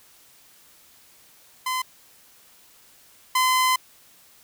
sawtooth tone pair in turn, 1025 / 1025 Hz, C6 / C6, -36 / -36 cents, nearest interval unison, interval 0 cents, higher neither, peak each -20 / -14 dBFS, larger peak second, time 1.66-1.82 / 3.35-3.76 s, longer second, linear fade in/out 5 ms, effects white hiss -54 dBFS RMS until 4.43 s

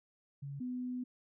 sine tone pair in turn, 140.3 / 250 Hz, C#3 / B3, +21 / +21 cents, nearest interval minor seventh, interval 1000 cents, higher second, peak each -40 / -36 dBFS, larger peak second, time 0.42-0.6 / 0.6-1.04 s, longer second, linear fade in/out 10 ms, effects none

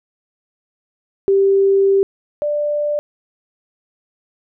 sine tone pair in turn, 392 / 590.6 Hz, G4 / D5, 0 / +10 cents, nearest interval perfect fifth, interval 710 cents, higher second, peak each -10 / -16 dBFS, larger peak first, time 1.28-2.03 / 2.42-2.99 s, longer first, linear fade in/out 0 ms, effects none

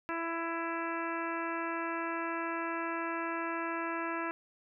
harmonic tone, 332.8 Hz, E4, 17 cents sharp, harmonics 1 / 2 / 3 / 4 / 5 / 6 / 7 / 8, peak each -38 / -42 / -39 / -40 / -41 / -47 / -47 / -47 dBFS, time 0.09-4.31 s, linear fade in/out 0 ms, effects none

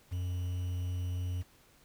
triangle tone with quantisation, 89.7 Hz, F2, 47 cents sharp, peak -30 dBFS, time 0.11-1.43 s, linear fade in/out 20 ms, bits 9, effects pink hiss -63 dBFS RMS until 1.84 s

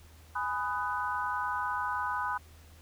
sine chord, G# minor seventh, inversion none, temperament just, 830.6 / 996.7 / 1245.9 / 1495.1 Hz, G#5 / B5 / D#6 / F#6, 0 / +16 / +2 / +18 cents, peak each -38 / -33 / -36 / -36 dBFS, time 0.35-2.38 s, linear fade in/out 10 ms, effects added 79 Hz sine -53 dBFS peak until 2.81 s + pink hiss -59 dBFS RMS until 2.81 s

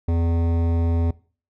sine tone with hard clipping, 83.9 Hz, E2, 31 cents sharp, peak -20 dBFS, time 0.08-1.11 s, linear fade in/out 5 ms, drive 15 dB, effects noise-tail reverb RT60 0.4 s tail -21 dB re dry

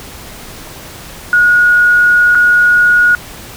sine tone with dropouts, 1448 Hz, F#6, 38 cents flat, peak -5 dBFS, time 1.33-3.15 s, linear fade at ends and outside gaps 1 ms, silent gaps 2.349-2.353 s, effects pink hiss -31 dBFS RMS until 3.56 s

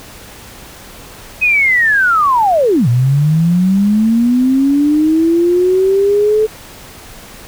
sine linear two-way sweep, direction down then up, 2546 to 116.54 to 437.3 Hz, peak -8 dBFS, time 1.41-6.47 s, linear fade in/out 20 ms, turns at 2.88 s, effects pink hiss -35 dBFS RMS until 7.47 s

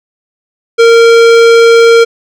sine tone with hard clipping, 462.1 Hz, A#4, 15 cents flat, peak -3 dBFS, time 0.78-2.05 s, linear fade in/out 20 ms, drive 18 dB, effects none

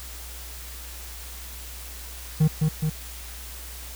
triangle tone with echo, 155.56 Hz, D#3, in tune, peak -13 dBFS, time 2.4-2.48 s, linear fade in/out 10 ms, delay 210 ms, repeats 2, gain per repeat -3 dB, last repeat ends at 2.9 s, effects added 60 Hz sine -39 dBFS peak until 3.95 s + white hiss -41 dBFS RMS until 3.95 s

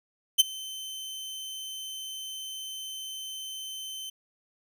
sawtooth tone with ADSR envelope, 3079 Hz, G7, 32 cents flat, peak -10 dBFS, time 0.38-4.1 s, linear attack 21 ms, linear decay 20 ms, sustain -23 dB, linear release 7 ms, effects none

